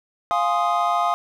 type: chord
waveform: triangle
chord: F minor seventh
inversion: none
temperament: equal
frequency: 698.5 / 830.6 / 1046.5 / 1244.5 Hz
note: F5 / Ab5 / C6 / Eb6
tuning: 0 / 0 / 0 / 0 cents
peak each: -20 / -24 / -24 / -21 dBFS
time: 0.31-1.14 s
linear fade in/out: 0 ms
effects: none